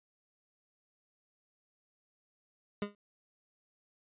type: tone with exponential decay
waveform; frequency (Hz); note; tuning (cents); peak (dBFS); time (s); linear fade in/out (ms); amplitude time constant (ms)
25% pulse; 204.8; G#3; -24; -26; 2.82-2.95; 2; 28
effects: resampled to 8000 Hz